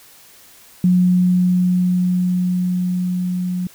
sine tone with level ramp, 180.7 Hz, F#3, 41 cents flat, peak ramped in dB -10 to -19 dBFS, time 0.84-3.67 s, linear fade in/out 2 ms, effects white hiss -46 dBFS RMS until 3.74 s

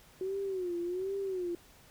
sine tone with vibrato, 369 Hz, F#4, 5 cents flat, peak -32 dBFS, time 0.21-1.55 s, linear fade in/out 2 ms, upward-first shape sine, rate 1.3 Hz, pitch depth 120 cents each way, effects pink hiss -59 dBFS RMS until 1.9 s

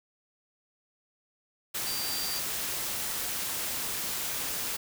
sine tone in noise, 4699 Hz, D8, in tune, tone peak -35 dBFS, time 1.86-2.4 s, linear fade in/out 10 ms, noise white, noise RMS -33 dBFS, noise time 1.74-4.77 s, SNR -5 dB, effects none

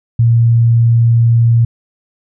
sine tone, 116.54 Hz, A#2, in tune, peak -6 dBFS, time 0.19-1.65 s, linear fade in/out 5 ms, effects none

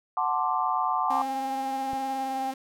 sine chord, D dominant seventh, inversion first, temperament equal, 740 / 880 / 1046.5 / 1174.7 Hz, F#5 / A5 / C6 / D6, 0 / 0 / 0 / 0 cents, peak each -29 dBFS, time 0.17-1.22 s, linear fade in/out 2 ms
sine tone with pitch glide, 809 to 797.4 Hz, G#5 to G5, -46 to +29 cents, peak -28 dBFS, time 1.07-2.52 s, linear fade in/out 20 ms, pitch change -25 cents, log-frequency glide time 2.09-2.35 s
sawtooth tone with vibrato, 265.1 Hz, C4, 23 cents sharp, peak -31 dBFS, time 1.1-2.54 s, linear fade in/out 5 ms, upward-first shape sine, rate 19 Hz, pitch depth 24 cents each way
click, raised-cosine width 3 ms, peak -28 dBFS, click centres 1.933 s
effects none

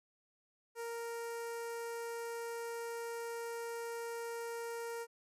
sawtooth tone with notch filter, 465.3 Hz, A#4, 3 cents flat, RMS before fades -42 dBFS, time 0.75-5.07 s, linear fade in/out 50 ms, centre 3500 Hz, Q 1.2, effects resampled to 32000 Hz

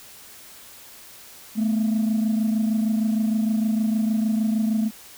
sine tone pair together, 216.7 / 243.2 Hz, A3 / B3, -26 / -26 cents, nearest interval major second, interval 200 cents, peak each -18 / -25 dBFS, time 1.55-4.91 s, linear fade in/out 50 ms, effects tanh soft clip ceiling -16 dBFS + white hiss -45 dBFS RMS until 5.17 s

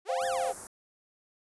sawtooth exponential two-way sweep, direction up then down, 349.2 to 1864.7 to 349.2 Hz, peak -33 dBFS, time 0.05-0.54 s, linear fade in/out 50 ms, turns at 0.26 s
sine chord, C suspended fourth, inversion none, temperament equal with one note detuned, 523.3 / 702.5 / 784 Hz, C5 / F5 / G5, 0 / +10 / 0 cents, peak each -31 / -32 / -35 dBFS, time 0.08-0.53 s, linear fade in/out 20 ms
white band-stop noise, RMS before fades -41 dBFS, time 0.21-0.67 s, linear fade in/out 2 ms, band 1500 to 6900 Hz, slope 24 dB/octave
effects resampled to 24000 Hz

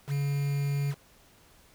triangle tone with quantisation, 141.5 Hz, C#3, 36 cents sharp, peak -24 dBFS, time 0.07-0.95 s, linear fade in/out 50 ms, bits 7, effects pink hiss -59 dBFS RMS until 1.74 s

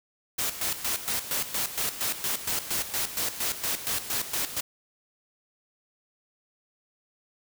white noise with tremolo, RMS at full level -28 dBFS, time 0.38-4.61 s, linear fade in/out 10 ms, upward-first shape square, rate 4.3 Hz, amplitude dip 70%, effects none

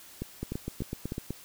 two click trains, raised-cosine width 3 ms, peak -20 / -20 dBFS, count 4 / 8, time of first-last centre 0.22-1.121 / 0.43-1.306 s, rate 3.33 / 7.99 Hz, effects white hiss -51 dBFS RMS until 1.44 s

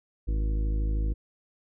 harmonic tone, 52.9 Hz, G#1, 33 cents sharp, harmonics 1 / 2 / 3 / 4 / 5 / 6 / 7 / 9, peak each -24 / -39 / -42 / -47 / -44 / -42 / -51 / -48 dBFS, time 0.27-1.14 s, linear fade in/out 20 ms, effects none

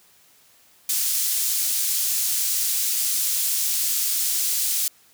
pink high-pass noise, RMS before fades -23 dBFS, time 0.89-4.88 s, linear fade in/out 2 ms, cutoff 6400 Hz, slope 12 dB/octave, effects white hiss -56 dBFS RMS until 5.13 s + high-pass 60 Hz 12 dB/octave

